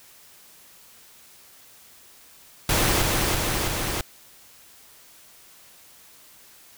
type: noise with echo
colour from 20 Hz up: pink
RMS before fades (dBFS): -21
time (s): 2.69-3.02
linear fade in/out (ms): 2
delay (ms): 330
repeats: 3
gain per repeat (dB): -2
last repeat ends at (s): 4.01
effects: white hiss -51 dBFS RMS until 6.77 s